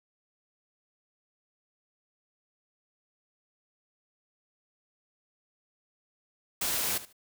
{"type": "noise with echo", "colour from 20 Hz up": "white", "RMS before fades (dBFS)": -30, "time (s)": [6.61, 6.98], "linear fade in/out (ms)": 5, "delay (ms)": 74, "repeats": 2, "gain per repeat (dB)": -15, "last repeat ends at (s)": 7.128, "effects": []}